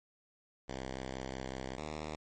5% pulse tone pair in turn, 65.41 / 76.7 Hz, C2 / D#2, 0 / -24 cents, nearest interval minor third, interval 276 cents, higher second, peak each -28 / -28 dBFS, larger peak neither, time 0.68-1.77 / 1.77-2.16 s, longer first, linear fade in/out 10 ms, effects low-pass 10000 Hz 12 dB/octave + MP3 32 kbps

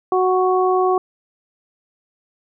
harmonic tone, 370 Hz, F#4, in tune, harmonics 1 / 2 / 3, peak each -16 / -19 / -21 dBFS, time 0.12-0.98 s, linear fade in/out 2 ms, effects none

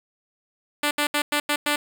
5% pulse tone bursts at uneven times, 293.7 Hz, D4, in tune, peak -9 dBFS, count 6, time 0.83-0.91 / 0.98-1.07 / 1.14-1.22 / 1.32-1.4 / 1.49-1.56 / 1.66-1.76 s, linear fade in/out 5 ms, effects none

